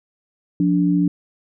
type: tone pair together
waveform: sine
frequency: 176.5 / 290.4 Hz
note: F3 / D4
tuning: +19 / -19 cents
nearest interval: major sixth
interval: 862 cents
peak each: -17 dBFS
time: 0.6-1.08 s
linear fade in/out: 2 ms
effects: none

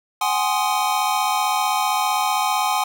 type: chord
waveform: square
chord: Ab dominant seventh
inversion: third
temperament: equal with one note detuned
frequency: 755.1 / 830.6 / 1046.5 / 1244.5 Hz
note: Gb5 / Ab5 / C6 / Eb6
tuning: +35 / 0 / 0 / 0 cents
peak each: -25 / -23 / -25 / -27 dBFS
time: 0.21-2.84 s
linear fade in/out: 5 ms
effects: none

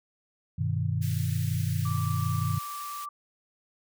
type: chord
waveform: sine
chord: G augmented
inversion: none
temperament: equal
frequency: 98 / 123.47 / 155.56 Hz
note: G2 / B2 / D#3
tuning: 0 / 0 / 0 cents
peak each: -29 / -30 / -30 dBFS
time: 0.58-2.59 s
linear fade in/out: 10 ms
type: high-pass noise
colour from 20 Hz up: white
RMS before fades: -43 dBFS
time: 1.01-3.06 s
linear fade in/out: 20 ms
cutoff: 1500 Hz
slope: 48 dB/octave
type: tone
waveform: sine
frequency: 1168 Hz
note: D6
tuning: 10 cents flat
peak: -35 dBFS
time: 1.85-3.09 s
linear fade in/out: 5 ms
effects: none

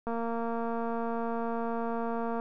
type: click train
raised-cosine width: 1 ms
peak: -21 dBFS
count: 539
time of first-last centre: 0.07-2.399 s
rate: 231 Hz
effects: none

